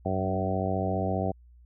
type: harmonic tone with a mistuned harmonic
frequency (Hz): 94.8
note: F#2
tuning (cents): +43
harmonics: 1 / 2 / 3 / 4 / 5 / 6 / 7 / 8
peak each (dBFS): -31 / -32 / -36 / -36 / -36 / -36 / -33 / -34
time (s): 0.05-1.32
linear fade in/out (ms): 10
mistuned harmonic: 2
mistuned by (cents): -15
effects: added 60 Hz sine -51 dBFS peak until 1.65 s